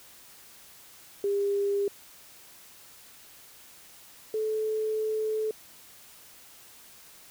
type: tone pair in turn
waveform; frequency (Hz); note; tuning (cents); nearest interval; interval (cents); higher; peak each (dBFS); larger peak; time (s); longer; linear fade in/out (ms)
sine; 401.8 / 434.3; G4 / A4; +43 / -23; minor second; 134; second; -24 / -26; first; 1.24-1.88 / 4.34-5.51; second; 2
effects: white hiss -52 dBFS RMS until 7.3 s